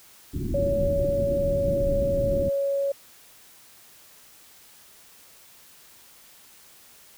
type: low-pass noise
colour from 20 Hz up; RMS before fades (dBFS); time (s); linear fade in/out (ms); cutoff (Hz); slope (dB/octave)
pink; -28; 0.33-2.5; 20; 380; 96
type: tone with pitch glide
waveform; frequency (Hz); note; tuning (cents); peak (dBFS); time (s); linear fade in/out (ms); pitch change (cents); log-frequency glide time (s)
sine; 563 to 556.2; C#5 to C#5; +27 to +6; -22; 0.54-2.92; 5; -21; 1.14-2.48
effects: white hiss -52 dBFS RMS until 7.17 s